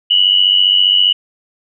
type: tone pair together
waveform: sine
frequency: 2895 / 2990 Hz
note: F#7 / F#7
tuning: -38 / +17 cents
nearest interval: minor second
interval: 55 cents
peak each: -11 dBFS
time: 0.1-1.13 s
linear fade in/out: 10 ms
effects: none